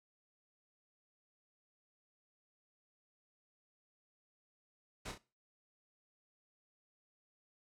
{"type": "noise with echo", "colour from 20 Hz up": "pink", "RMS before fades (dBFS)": -44, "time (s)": [5.05, 5.12], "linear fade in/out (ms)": 10, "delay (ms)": 31, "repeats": 2, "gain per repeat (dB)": -6, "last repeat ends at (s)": 5.182, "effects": ["noise-tail reverb RT60 0.3 s tail -18 dB re dry", "low-pass 8000 Hz 12 dB/octave"]}